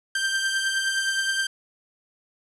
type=beating tone pair; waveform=sawtooth; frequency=1570 / 1579.6 Hz; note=G6 / G6; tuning=+2 / +13 cents; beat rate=9.6 Hz; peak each=-20 / -27 dBFS; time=0.15-1.47 s; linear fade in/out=5 ms; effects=resampled to 24000 Hz + 8-bit